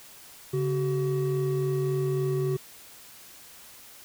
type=tone pair together; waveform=triangle; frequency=140.49 / 377.9 Hz; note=C#3 / F#4; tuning=+24 / +37 cents; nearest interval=octave + perfect fourth; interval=1713 cents; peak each=-25 dBFS; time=0.53-2.57 s; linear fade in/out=10 ms; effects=white hiss -49 dBFS RMS until 4.04 s